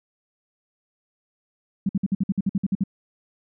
sine tone bursts, 194.3 Hz, G3, 15 cents flat, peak -18 dBFS, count 12, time 1.86-2.838 s, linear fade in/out 5 ms, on 32 ms, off 54 ms, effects none

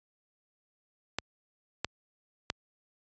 clicks, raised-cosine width 0.2 ms, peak -12 dBFS, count 3, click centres 1.186 / 1.846 / 2.501 s, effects high-pass 60 Hz 12 dB/octave + resampled to 16000 Hz

